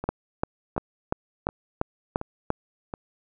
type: two click trains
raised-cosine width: 1 ms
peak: -9 / -18 dBFS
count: 8 / 5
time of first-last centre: 0.09-2.504 / 0.04-2.939 s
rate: 2.9 / 1.38 Hz
effects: none